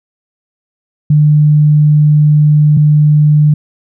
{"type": "tone pair in turn", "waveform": "sine", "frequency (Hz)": [150, 150], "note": ["D3", "D3"], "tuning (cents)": [37, 37], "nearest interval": "unison", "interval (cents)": 0, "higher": "neither", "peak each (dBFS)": -4, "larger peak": "neither", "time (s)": [[1.1, 2.77], [2.77, 3.54]], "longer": "first", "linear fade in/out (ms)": 5, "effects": []}